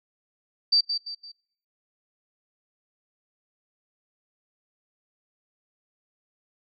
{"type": "tone with echo", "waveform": "sine", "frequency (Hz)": 4648, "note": "D8", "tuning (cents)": -19, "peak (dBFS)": -16, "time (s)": [0.72, 0.81], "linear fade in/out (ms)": 10, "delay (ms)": 170, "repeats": 3, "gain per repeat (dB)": -8, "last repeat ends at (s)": 1.32, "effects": ["noise-tail reverb RT60 0.7 s tail -26 dB re dry"]}